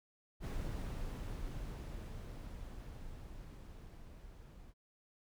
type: noise with level ramp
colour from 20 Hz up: brown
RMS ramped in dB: -39 to -55 dBFS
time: 0.4-4.74 s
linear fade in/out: 50 ms
effects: none